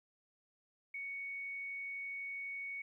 sine tone, 2227 Hz, C#7, 7 cents sharp, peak -40 dBFS, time 0.94-2.82 s, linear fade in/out 5 ms, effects 13-bit

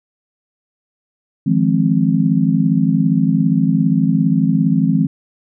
sine chord, F minor seventh, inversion third, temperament just, 157.15 / 174.61 / 209.5 / 261.9 Hz, Eb3 / F3 / Ab3 / C4, +18 / 0 / +15 / +2 cents, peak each -17 dBFS, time 1.46-5.07 s, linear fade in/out 10 ms, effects none

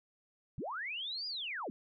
sine linear two-way sweep, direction up then down, 85.5 to 4978 to 178.2 Hz, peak -37 dBFS, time 0.58-1.7 s, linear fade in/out 0 ms, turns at 1.27 s, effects none

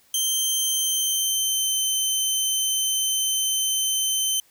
15% pulse tone with pitch glide, 3136 to 3084 Hz, G7 to G7, 0 to -29 cents, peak -14 dBFS, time 0.14-4.4 s, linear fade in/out 2 ms, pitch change -29 cents, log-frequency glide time 0.53-1.79 s, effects white hiss -59 dBFS RMS until 4.5 s

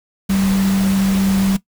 sine tone in noise, 193.7 Hz, G3, 20 cents flat, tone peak -13 dBFS, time 0.29-1.57 s, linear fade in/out 10 ms, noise pink, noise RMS -26 dBFS, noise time 0.29-1.57 s, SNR +10 dB, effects noise-tail reverb RT60 0.1 s tail -17 dB re dry

